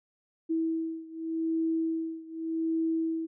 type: beating tone pair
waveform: sine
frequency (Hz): 324.8 / 325.65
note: E4 / E4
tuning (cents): -26 / -21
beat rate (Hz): 0.85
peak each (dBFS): -30 / -32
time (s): 0.49-3.27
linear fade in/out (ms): 20
effects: none